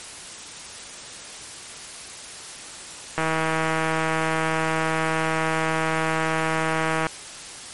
click train, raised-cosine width 0.5 ms, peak -8 dBFS, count 623, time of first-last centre 3.18-7.068 s, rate 160 Hz, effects white hiss -38 dBFS RMS until 7.73 s + MP3 48 kbps

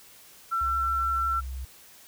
sine tone, 1347 Hz, E6, 37 cents sharp, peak -24 dBFS, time 0.51-1.41 s, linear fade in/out 20 ms
sine tone with pitch glide, 65.41 to 64.92 Hz, C2 to C2, 0 to -13 cents, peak -32 dBFS, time 0.61-1.65 s, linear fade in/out 5 ms, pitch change -13 cents, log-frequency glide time 1.15-1.45 s
effects white hiss -52 dBFS RMS until 2.07 s

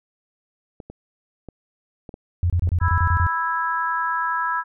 clicks, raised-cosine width 2 ms, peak -23 dBFS, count 6, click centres 0.802 / 0.9 / 1.487 / 2.092 / 2.141 / 2.674 s
sine tone bursts, 87.31 Hz, F2, in tune, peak -16 dBFS, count 9, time 2.43-3.267 s, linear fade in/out 0 ms, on 69 ms, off 27 ms
harmonic tone, 329.6 Hz, E4, in tune, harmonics 3 / 4 / 5, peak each -24 / -25 / -26 dBFS, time 2.8-4.64 s, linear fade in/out 50 ms
effects none

